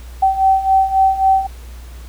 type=beating tone pair; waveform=sine; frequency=767 / 770.7 Hz; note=G5 / G5; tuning=-38 / -30 cents; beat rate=3.7 Hz; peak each=-16 / -12 dBFS; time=0.22-1.47 s; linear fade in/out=10 ms; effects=added 60 Hz sine -31 dBFS peak until 2.08 s + pink hiss -44 dBFS RMS until 2.08 s